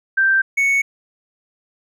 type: tone pair in turn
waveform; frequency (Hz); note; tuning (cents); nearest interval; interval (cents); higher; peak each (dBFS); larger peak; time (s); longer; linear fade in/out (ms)
sine / triangle; 1568 / 2217; G6 / C#7; 0 / 0; tritone; 600; second; -12 / -12; neither; 0.17-0.42 / 0.57-0.82; neither; 10
effects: none